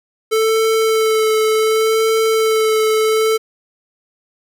square tone with vibrato, 440 Hz, A4, in tune, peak -13 dBFS, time 0.31-3.38 s, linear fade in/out 20 ms, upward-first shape sine, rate 0.68 Hz, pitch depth 17 cents each way, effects none

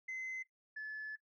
sine tone pair in turn, 2053 / 1726.4 Hz, C7 / A6, -33 / -33 cents, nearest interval minor third, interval 300 cents, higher first, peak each -37 / -39 dBFS, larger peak first, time 0.08-0.43 / 0.76-1.16 s, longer second, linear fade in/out 10 ms, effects noise-tail reverb RT60 0.1 s tail -18 dB re dry + tanh soft clip ceiling -38 dBFS

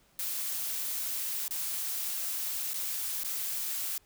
blue noise with dropouts, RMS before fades -34 dBFS, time 0.19-3.98 s, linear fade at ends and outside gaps 2 ms, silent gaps 1.481-1.508 / 2.735-2.741 / 3.235-3.246 s, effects pink hiss -65 dBFS RMS until 4.05 s

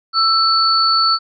sine tone pair together, 1327 / 4461 Hz, E6 / C#8, +11 / +10 cents, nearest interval octave + major sixth, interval 2099 cents, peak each -14 dBFS, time 0.13-1.19 s, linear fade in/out 50 ms, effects none

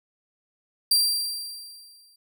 sawtooth tone with exponential decay, 4719 Hz, D8, 7 cents sharp, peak -13 dBFS, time 0.91-2.16 s, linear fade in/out 5 ms, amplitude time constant 270 ms, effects none

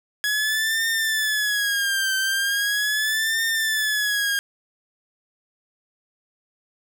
sawtooth tone with vibrato, 1678 Hz, G#6, 17 cents sharp, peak -17 dBFS, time 0.24-4.39 s, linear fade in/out 0 ms, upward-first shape triangle, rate 0.39 Hz, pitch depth 140 cents each way, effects none

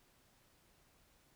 silence, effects pink hiss -70 dBFS RMS until 1.35 s

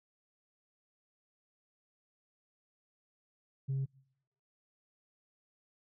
sine tone, 135.1 Hz, C#3, 44 cents flat, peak -29 dBFS, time 3.68-3.86 s, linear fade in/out 20 ms, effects noise-tail reverb RT60 0.8 s tail -26 dB re dry + tanh soft clip ceiling -29 dBFS

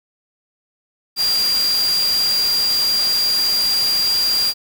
sine tone in noise, 4769 Hz, D8, 26 cents sharp, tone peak -15 dBFS, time 1.16-4.54 s, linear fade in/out 50 ms, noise white, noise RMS -26 dBFS, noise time 1.16-4.54 s, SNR +8 dB, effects none

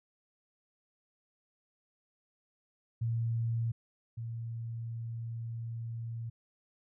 sine tone pair in turn, 115.3 / 115.3 Hz, A#2 / A#2, -19 / -19 cents, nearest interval unison, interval 0 cents, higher neither, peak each -29 / -36 dBFS, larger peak first, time 3.01-3.72 / 4.17-6.3 s, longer second, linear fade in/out 10 ms, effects none

